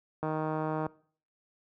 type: click train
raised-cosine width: 1 ms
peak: -19 dBFS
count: 100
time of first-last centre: 0.23-0.865 s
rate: 156 Hz
effects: noise-tail reverb RT60 0.5 s tail -22 dB re dry + high-pass 60 Hz 12 dB/octave